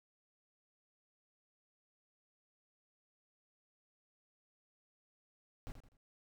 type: noise with echo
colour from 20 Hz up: brown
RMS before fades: -44 dBFS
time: 5.67-5.72 s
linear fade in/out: 0 ms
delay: 83 ms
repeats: 3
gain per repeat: -9 dB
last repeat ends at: 5.969 s
effects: none